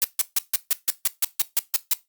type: noise bursts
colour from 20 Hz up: blue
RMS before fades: -19 dBFS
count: 12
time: 0.02-1.934 s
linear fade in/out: 0 ms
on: 22 ms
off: 150 ms
effects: noise-tail reverb RT60 0.2 s tail -17 dB re dry + Opus 48 kbps